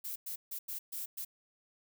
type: noise bursts at uneven times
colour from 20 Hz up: violet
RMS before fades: -40 dBFS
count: 6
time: 0.04-0.16 / 0.26-0.36 / 0.51-0.59 / 0.68-0.79 / 0.92-1.06 / 1.17-1.25 s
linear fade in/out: 10 ms
effects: none